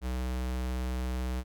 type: tone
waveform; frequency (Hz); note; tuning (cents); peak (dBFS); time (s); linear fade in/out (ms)
square; 63; B1; +35; -31; 0.01-1.44; 50
effects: none